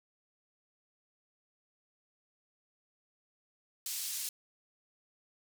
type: band-pass noise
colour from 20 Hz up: pink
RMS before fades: -38 dBFS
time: 3.86-4.29 s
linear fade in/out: 2 ms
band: 5400 to 16000 Hz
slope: 12 dB/octave
effects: none